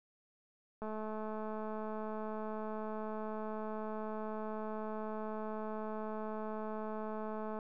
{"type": "click train", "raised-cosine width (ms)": 1, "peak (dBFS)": -29, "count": 1463, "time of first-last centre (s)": [0.82, 7.589], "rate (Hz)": 216, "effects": []}